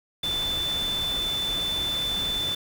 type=tone in noise; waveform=sine; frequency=3520 Hz; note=A7; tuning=in tune; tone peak=-25 dBFS; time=0.23-2.55 s; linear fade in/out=5 ms; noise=pink; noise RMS=-35 dBFS; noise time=0.23-2.55 s; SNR=+7 dB; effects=none